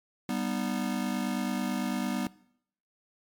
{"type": "chord", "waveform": "square", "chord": "G augmented", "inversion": "none", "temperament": "just", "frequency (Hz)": [196, 245, 306.2], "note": ["G3", "B3", "D#4"], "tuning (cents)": [0, -14, -28], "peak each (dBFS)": [-34, -32, -37], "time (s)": [0.29, 2.27], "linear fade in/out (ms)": 2, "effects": ["noise-tail reverb RT60 0.7 s tail -21 dB re dry", "MP3 96 kbps"]}